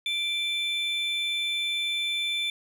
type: tone pair together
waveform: triangle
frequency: 2349 / 3520 Hz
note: D7 / A7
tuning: 0 / 0 cents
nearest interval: perfect fifth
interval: 700 cents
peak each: -29 / -26 dBFS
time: 0.06-2.5 s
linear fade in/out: 2 ms
effects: none